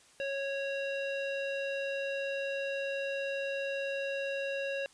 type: tone with low-pass filter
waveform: square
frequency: 551 Hz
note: C#5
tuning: 11 cents flat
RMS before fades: -35 dBFS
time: 0.2-4.86 s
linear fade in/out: 0 ms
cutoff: 3000 Hz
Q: 2.5
effects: white hiss -61 dBFS RMS until 4.93 s + resampled to 22050 Hz